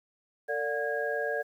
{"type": "tone cluster", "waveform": "sine", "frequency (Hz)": [452.7, 583, 721, 1638], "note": ["A4", "D5", "F#5", "G#6"], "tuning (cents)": [49, -13, -45, -24], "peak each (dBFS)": [-33, -33, -37, -33], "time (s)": [0.48, 1.43], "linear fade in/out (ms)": 20, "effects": ["10-bit"]}